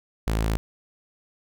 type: tone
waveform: sawtooth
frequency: 54.6 Hz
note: A1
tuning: 13 cents flat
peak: -18 dBFS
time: 0.27-0.57 s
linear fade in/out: 0 ms
effects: none